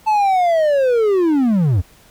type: linear sweep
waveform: triangle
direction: down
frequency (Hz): 880 to 78.5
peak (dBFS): -10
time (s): 0.06-1.82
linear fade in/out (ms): 20
effects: pink hiss -49 dBFS RMS until 2.1 s